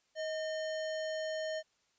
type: tone with sample-and-hold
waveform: sine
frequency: 630 Hz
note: D#5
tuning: 21 cents sharp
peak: -34 dBFS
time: 0.15-1.63 s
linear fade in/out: 50 ms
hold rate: 2450 Hz
effects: white hiss -74 dBFS RMS until 1.98 s + resampled to 16000 Hz